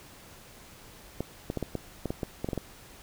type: clicks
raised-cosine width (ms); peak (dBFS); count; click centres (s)
2; -17; 12; 1.206 / 1.501 / 1.573 / 1.627 / 1.753 / 2.057 / 2.105 / 2.232 / 2.445 / 2.488 / 2.532 / 2.577
effects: pink hiss -51 dBFS RMS until 3.02 s